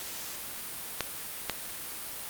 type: clicks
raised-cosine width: 0.2 ms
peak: -10 / -10 dBFS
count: 2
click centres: 1.007 / 1.497 s
effects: white hiss -39 dBFS RMS until 2.29 s + Opus 48 kbps